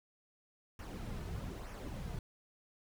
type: noise with flanger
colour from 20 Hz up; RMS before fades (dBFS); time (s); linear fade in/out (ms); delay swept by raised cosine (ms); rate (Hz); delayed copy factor
brown; -43; 0.79-2.19; 2; 0.24 to 3.74; 1.1; -0.55
effects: none